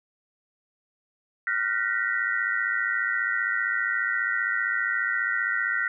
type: tone cluster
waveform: sine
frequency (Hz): 1400 / 1516 / 1856 / 1951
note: F6 / F#6 / A#6 / B6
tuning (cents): +4 / +42 / -8 / -22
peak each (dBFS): -29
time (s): 1.47-5.88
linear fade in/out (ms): 2
effects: none